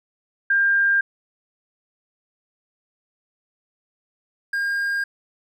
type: tone pair in turn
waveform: sine / triangle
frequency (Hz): 1599 / 1612.9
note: G6 / G6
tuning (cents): +34 / +49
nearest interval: unison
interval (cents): 15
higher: second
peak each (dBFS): -15 / -19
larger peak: first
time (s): 0.5-1.01 / 4.53-5.04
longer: neither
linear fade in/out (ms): 5
effects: none